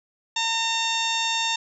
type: harmonic tone with a mistuned harmonic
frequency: 910 Hz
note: A#5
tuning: 42 cents flat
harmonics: 1 / 2 / 3 / 4 / 5 / 6 / 7 / 8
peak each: -28 / -33 / -29 / -26 / -37 / -34 / -36 / -35 dBFS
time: 0.36-1.56 s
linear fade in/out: 5 ms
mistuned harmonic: 5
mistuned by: -24 cents
effects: none